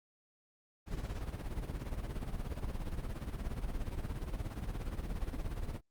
brown noise with tremolo, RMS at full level -36 dBFS, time 0.86-5.81 s, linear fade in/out 50 ms, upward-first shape sine, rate 17 Hz, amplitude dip 65%, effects Opus 48 kbps

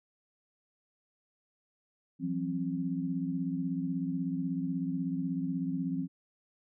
sine tone cluster, 169.7 / 186 / 265.9 Hz, F3 / F#3 / C4, -49 / +9 / +28 cents, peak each -35 / -37 / -33 dBFS, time 2.19-6.08 s, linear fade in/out 50 ms, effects none

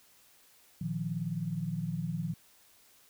sine chord, Bb suspended fourth, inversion none, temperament just, 116.54 / 155.39 / 174.81 Hz, Bb2 / Eb3 / F3, 0 / -2 / +2 cents, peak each -40 / -35 / -35 dBFS, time 0.81-2.34 s, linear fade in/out 5 ms, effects white hiss -62 dBFS RMS until 3.09 s

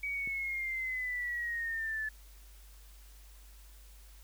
sine linear sweep, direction down, 2272 to 1729 Hz, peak -33 dBFS, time 0.03-2.09 s, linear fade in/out 5 ms
click, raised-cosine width 3 ms, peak -35 dBFS, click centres 0.275 s
effects added 50 Hz sine -52 dBFS peak until 4.23 s + white hiss -61 dBFS RMS until 4.23 s

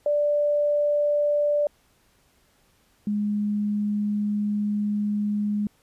sine tone pair in turn, 587.3 / 207.6 Hz, D5 / G#3, 0 / 0 cents, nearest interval octave + tritone, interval 1800 cents, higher first, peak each -19 / -22 dBFS, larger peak first, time 0.06-1.67 / 3.07-5.67 s, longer second, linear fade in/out 2 ms, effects pink hiss -63 dBFS RMS until 5.82 s + resampled to 32000 Hz

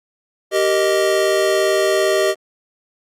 square chord, Eb major, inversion first, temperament just, 388.9 / 466.7 / 622.3 Hz, G4 / Bb4 / Eb5, -14 / +2 / 0 cents, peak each -18 / -24 / -18 dBFS, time 0.51-2.35 s, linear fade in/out 50 ms, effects low-pass 12000 Hz 12 dB/octave + Opus 48 kbps

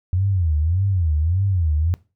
sine tone with vibrato, 86.4 Hz, F2, 18 cents flat, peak -16 dBFS, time 0.13-1.94 s, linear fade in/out 0 ms, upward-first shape sine, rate 1.7 Hz, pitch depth 240 cents each way, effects noise-tail reverb RT60 0.3 s tail -21 dB re dry

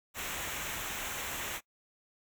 pink noise with comb filter, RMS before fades -38 dBFS, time 0.14-1.61 s, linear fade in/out 50 ms, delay 0.21 ms, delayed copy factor -0.65, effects noise-tail reverb RT60 0.1 s tail -22 dB re dry

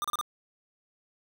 square tone bursts, 1208 Hz, D6, 48 cents sharp, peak -29 dBFS, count 4, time 0.02-0.212 s, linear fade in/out 0 ms, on 24 ms, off 32 ms, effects none

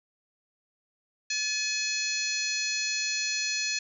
harmonic tone with a mistuned harmonic, 847 Hz, G#5, 34 cents sharp, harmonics 2 / 3 / 4 / 5 / 6 / 7 / 8, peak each -38 / -32 / -41 / -32 / -40 / -34 / -38 dBFS, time 1.3-3.79 s, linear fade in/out 5 ms, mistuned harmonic 2, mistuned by +30 cents, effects none

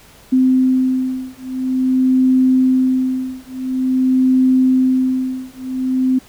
sine beating tone pair, 258.2 / 258.68 Hz, C4 / C4, -23 / -20 cents, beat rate 0.48 Hz, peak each -15 dBFS, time 0.32-6.19 s, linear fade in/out 10 ms, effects pink hiss -45 dBFS RMS until 6.28 s

